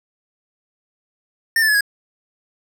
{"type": "tone with pitch steps", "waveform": "square", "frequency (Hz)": [1811, 1757.4, 1705.4, 1654.9], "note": ["A6", "A6", "G#6", "G#6"], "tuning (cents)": [49, -3, 45, -7], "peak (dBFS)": -14, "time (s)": [1.56, 1.808], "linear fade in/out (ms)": 2, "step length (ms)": 62, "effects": []}